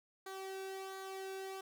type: tone with flanger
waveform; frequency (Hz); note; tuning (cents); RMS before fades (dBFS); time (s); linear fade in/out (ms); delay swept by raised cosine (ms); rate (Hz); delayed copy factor
sawtooth; 383.9; G4; -36; -45; 0.26-1.61; 5; 0.36 to 0.98; 1.4; -0.55
effects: none